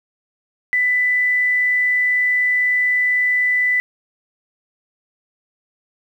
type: tone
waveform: sine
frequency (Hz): 1991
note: B6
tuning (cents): +14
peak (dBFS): -14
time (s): 0.73-3.8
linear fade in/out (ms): 0
effects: 8-bit